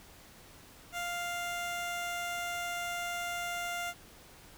15% pulse tone, 698.5 Hz, F5, in tune, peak -28 dBFS, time 0.92-3.94 s, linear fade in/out 50 ms, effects pink hiss -55 dBFS RMS until 4.57 s

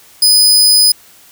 sawtooth tone, 5000 Hz, D#8, 8 cents sharp, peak -3 dBFS, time 0.22-0.92 s, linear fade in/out 5 ms, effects white hiss -43 dBFS RMS until 1.31 s

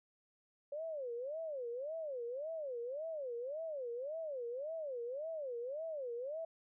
sine tone with vibrato, 554.4 Hz, C#5, in tune, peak -39 dBFS, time 0.72-6.45 s, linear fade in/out 5 ms, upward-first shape sine, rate 1.8 Hz, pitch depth 290 cents each way, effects none

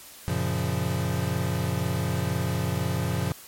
square chord, Gb major seventh, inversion none, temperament equal, 92.5 / 116.54 / 138.59 / 174.61 Hz, Gb2 / Bb2 / Db3 / F3, 0 / 0 / 0 / 0 cents, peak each -31 dBFS, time 0.28-3.32 s, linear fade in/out 0 ms, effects white hiss -46 dBFS RMS until 3.47 s + MP3 64 kbps

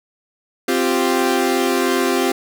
sawtooth chord, C suspended fourth, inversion none, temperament equal, 261.6 / 349.2 / 392 Hz, C4 / F4 / G4, 0 / 0 / 0 cents, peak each -16 dBFS, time 0.68-2.32 s, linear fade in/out 5 ms, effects none

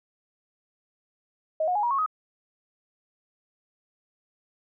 sine tone with pitch steps, 630 / 723.7 / 831.3 / 954.9 / 1096.9 / 1260 Hz, D#5 / F#5 / G#5 / A#5 / C#6 / D#6, +21 / -39 / +1 / +41 / -19 / +21 cents, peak -22 dBFS, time 1.6-2.062 s, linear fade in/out 5 ms, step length 77 ms, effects none

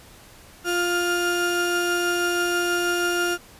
35% pulse tone pair together, 350.2 / 1407 Hz, F4 / F6, +5 / +12 cents, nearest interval 2 octaves, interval 2407 cents, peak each -22 dBFS, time 0.64-3.38 s, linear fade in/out 50 ms, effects pink hiss -48 dBFS RMS until 3.59 s + resampled to 32000 Hz

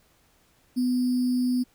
sine tone with sample-and-hold, 250 Hz, B3, 21 cents sharp, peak -21 dBFS, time 0.76-1.64 s, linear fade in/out 20 ms, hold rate 4900 Hz, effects pink hiss -63 dBFS RMS until 1.74 s

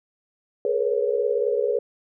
sine tone cluster, 420.8 / 466.2 / 484.3 / 554 Hz, G#4 / A#4 / B4 / C#5, +23 / 0 / -34 / -1 cents, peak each -24 / -29 / -24 / -27 dBFS, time 0.65-1.79 s, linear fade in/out 2 ms, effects none

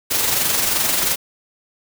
white noise with amplitude modulation, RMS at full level -17 dBFS, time 0.1-1.16 s, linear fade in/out 20 ms, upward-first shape sine, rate 22.9 Hz, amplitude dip 40%, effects none

